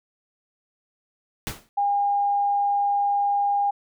pink noise with exponential decay, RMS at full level -27 dBFS, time 1.47-1.69 s, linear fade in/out 0 ms, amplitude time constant 46 ms
sine tone, 809 Hz, G#5, 46 cents flat, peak -19 dBFS, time 1.77-3.71 s, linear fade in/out 10 ms
effects none

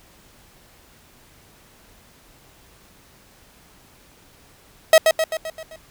45% pulse tone with echo, 640 Hz, D#5, 49 cents sharp, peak -7 dBFS, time 4.93-4.98 s, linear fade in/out 2 ms, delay 130 ms, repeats 6, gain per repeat -5 dB, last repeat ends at 5.76 s, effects pink hiss -52 dBFS RMS until 5.9 s

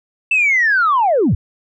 sine linear sweep, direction down, 2675 to 65.41 Hz, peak -10 dBFS, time 0.31-1.35 s, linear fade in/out 5 ms, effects tanh soft clip ceiling -7 dBFS

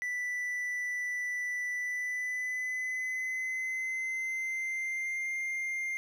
triangle tone with pitch glide, 1977 to 2107 Hz, B6 to C7, +1 to +12 cents, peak -30 dBFS, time 0.02-5.97 s, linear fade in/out 0 ms, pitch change +111 cents, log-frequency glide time 1.73-5.31 s, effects none

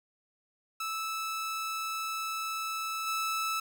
sawtooth tone with level steps, 1311 Hz, E6, 10 cents flat, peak -29 / -26 dBFS, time 0.8-3.6 s, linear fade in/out 5 ms, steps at 3.06 s, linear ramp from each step 20 ms, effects none

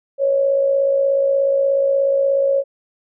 sine tone with amplitude modulation, 551 Hz, C#5, 11 cents flat, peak -11 dBFS, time 0.18-2.64 s, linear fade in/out 50 ms, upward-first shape sine, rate 56.7 Hz, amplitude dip 50%, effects none

